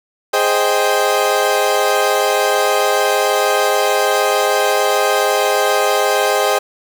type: chord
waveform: 30% pulse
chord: Ab major seventh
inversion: none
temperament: equal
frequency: 415.3 / 523.3 / 622.3 / 784 Hz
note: Ab4 / C5 / Eb5 / G5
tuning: 0 / 0 / 0 / 0 cents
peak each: -16 dBFS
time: 0.33-6.59 s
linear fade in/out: 10 ms
effects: none